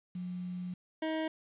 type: tone pair in turn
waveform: sine / 25% pulse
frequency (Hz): 179.9 / 316.9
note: F#3 / D#4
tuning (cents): -48 / +32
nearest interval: minor seventh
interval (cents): 980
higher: second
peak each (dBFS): -36 / -28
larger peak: second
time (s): 0.15-0.74 / 1.02-1.28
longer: first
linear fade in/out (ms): 5
effects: resampled to 8000 Hz + 10-bit